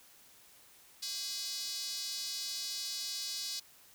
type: tone with high-pass filter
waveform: square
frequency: 228.4 Hz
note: A#3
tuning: 35 cents flat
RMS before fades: -39 dBFS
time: 1.02-3.6 s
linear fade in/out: 10 ms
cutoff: 4600 Hz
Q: 3.6
effects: white hiss -60 dBFS RMS until 3.94 s